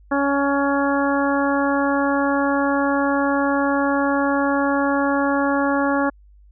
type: harmonic tone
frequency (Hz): 280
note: C#4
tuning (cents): +18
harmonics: 1 / 2 / 3 / 4 / 5 / 6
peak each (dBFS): -20 / -23 / -25 / -26 / -27 / -28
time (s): 0.11-6.1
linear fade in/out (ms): 10
effects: added 50 Hz sine -46 dBFS peak until 6.51 s